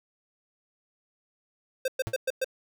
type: tone bursts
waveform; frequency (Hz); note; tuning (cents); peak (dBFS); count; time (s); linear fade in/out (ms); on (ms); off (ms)
square; 522; C5; -4; -25; 5; 1.85-2.445; 5; 31; 110
type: tone with exponential decay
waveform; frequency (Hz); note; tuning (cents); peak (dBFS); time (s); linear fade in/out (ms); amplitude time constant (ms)
45% pulse; 112.7; A2; +42; -25; 2.07-2.14; 0; 15
effects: none